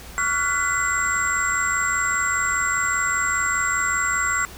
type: tone cluster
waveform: sine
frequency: 1134 / 1395 / 1480 / 2002 / 7520 Hz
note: C#6 / F6 / F#6 / B6 / A#8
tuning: +39 / -2 / 0 / +23 / +14 cents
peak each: -26 dBFS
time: 0.18-4.45 s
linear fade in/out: 0 ms
effects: added 60 Hz sine -41 dBFS peak until 4.57 s + pink hiss -41 dBFS RMS until 4.57 s